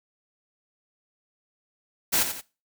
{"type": "noise with echo", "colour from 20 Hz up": "white", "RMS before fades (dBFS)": -22, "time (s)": [2.12, 2.24], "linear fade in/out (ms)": 20, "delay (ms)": 88, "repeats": 2, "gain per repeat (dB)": -8, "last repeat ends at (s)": 2.416, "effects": ["noise-tail reverb RT60 0.3 s tail -20 dB re dry"]}